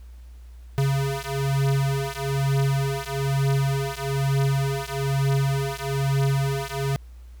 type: beating tone pair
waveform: square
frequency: 136.7 / 137.8 Hz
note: C#3 / C#3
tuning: -24 / -10 cents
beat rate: 1.1 Hz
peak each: -25 dBFS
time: 0.78-6.96 s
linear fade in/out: 0 ms
effects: added 60 Hz sine -40 dBFS peak until 7.4 s + pink hiss -61 dBFS RMS until 7.4 s